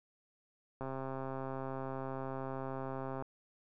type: click train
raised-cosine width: 1 ms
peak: -27 dBFS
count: 322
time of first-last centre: 0.81-3.224 s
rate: 133 Hz
effects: none